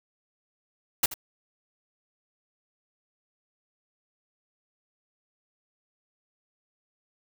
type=noise with echo; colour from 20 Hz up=white; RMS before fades=-21 dBFS; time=1.03-1.06 s; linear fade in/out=5 ms; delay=81 ms; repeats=1; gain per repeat=-15 dB; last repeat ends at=1.141 s; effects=none